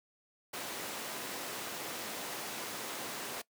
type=high-pass noise; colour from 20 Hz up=pink; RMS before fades=-41 dBFS; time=0.53-3.42 s; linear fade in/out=10 ms; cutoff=300 Hz; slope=12 dB/octave; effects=noise-tail reverb RT60 0.1 s tail -20 dB re dry